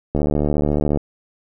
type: click train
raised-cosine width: 2 ms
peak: -6 dBFS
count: 62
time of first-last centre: 0.15-0.973 s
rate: 74.1 Hz
effects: none